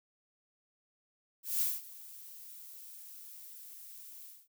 violet noise with ADSR envelope, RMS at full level -30 dBFS, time 1.43-4.48 s, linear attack 180 ms, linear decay 200 ms, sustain -20 dB, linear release 230 ms, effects none

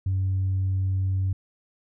sine tone, 95 Hz, F#2, 46 cents sharp, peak -20 dBFS, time 0.06-1.33 s, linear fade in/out 5 ms, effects tanh soft clip ceiling -19 dBFS

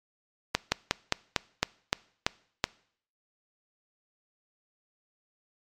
slowing click train, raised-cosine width 0.2 ms, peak -5 dBFS, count 9, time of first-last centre 0.55-2.641 s, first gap 170 ms, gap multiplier 1.12, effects noise-tail reverb RT60 0.6 s tail -23 dB re dry + MP3 96 kbps

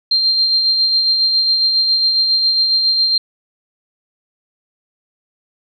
sine tone with tremolo, 4174 Hz, C8, 5 cents flat, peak -10 dBFS, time 0.11-3.18 s, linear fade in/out 5 ms, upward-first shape sine, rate 7.3 Hz, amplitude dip 35%, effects none

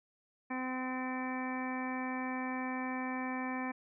harmonic tone, 256.7 Hz, C4, 33 cents flat, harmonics 1 / 2 / 3 / 4 / 5 / 6 / 7 / 8 / 9, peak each -37 / -47 / -43 / -43 / -51 / -55 / -44 / -56 / -45 dBFS, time 0.5-3.72 s, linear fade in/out 10 ms, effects none

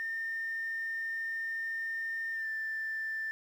sine tone with pitch glide, 1813 to 1774.7 Hz, A#6 to A6, -49 to +14 cents, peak -32 dBFS, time 0-3.31 s, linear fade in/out 0 ms, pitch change -37 cents, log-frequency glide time 2.33-2.48 s, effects tanh soft clip ceiling -29 dBFS + 10-bit

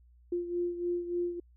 sine beating tone pair, 349.2 / 352.6 Hz, F4 / F4, 0 / +17 cents, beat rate 3.4 Hz, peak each -31 / -37 dBFS, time 0.32-1.4 s, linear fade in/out 5 ms, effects added 60 Hz sine -57 dBFS peak until 1.56 s

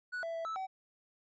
triangle tone with pitch steps, 1474 / 664 / 660 / 1311 / 761 Hz, F#6 / E5 / E5 / E6 / F#5, -7 / +12 / +2 / -10 / +48 cents, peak -34 dBFS, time 0.12-0.67 s, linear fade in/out 20 ms, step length 110 ms, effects resampled to 16000 Hz

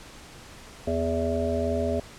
harmonic tone, 82.6 Hz, E2, 4 cents sharp, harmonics 1 / 3 / 5 / 7 / 8, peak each -30 / -30 / -30 / -30 / -30 dBFS, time 0.87-2 s, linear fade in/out 5 ms, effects pink hiss -46 dBFS RMS until 2.18 s + low-pass 9000 Hz 12 dB/octave

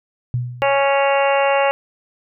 sine tone with exponential decay, 122.8 Hz, B2, 9 cents flat, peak -15 dBFS, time 0.34-0.9 s, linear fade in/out 0 ms, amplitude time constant 120 ms
harmonic tone, 277.2 Hz, C#4, in tune, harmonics 2 / 3 / 4 / 5 / 6 / 7 / 8 / 9 / 10, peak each -16 / -19 / -24 / -28 / -30 / -28 / -28 / -33 / -25 dBFS, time 0.62-1.71 s, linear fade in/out 0 ms
effects none

